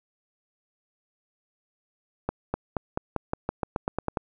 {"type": "accelerating click train", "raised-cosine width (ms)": 1, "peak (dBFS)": -12, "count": 13, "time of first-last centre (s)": [2.29, 4.172], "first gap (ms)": 250, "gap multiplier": 0.91, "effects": []}